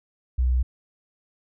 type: tone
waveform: sine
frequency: 62.6 Hz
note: B1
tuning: 24 cents sharp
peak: -18 dBFS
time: 0.38-0.63 s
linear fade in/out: 10 ms
effects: none